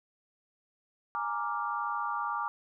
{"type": "chord", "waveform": "sine", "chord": "Bb dominant seventh", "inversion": "third", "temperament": "equal", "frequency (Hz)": [830.6, 932.3, 1174.7, 1396.9], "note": ["Ab5", "Bb5", "D6", "F6"], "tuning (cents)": [0, 0, 0, 0], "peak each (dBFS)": [-38, -36, -33, -39], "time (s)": [1.15, 2.48], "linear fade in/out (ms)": 0, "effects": []}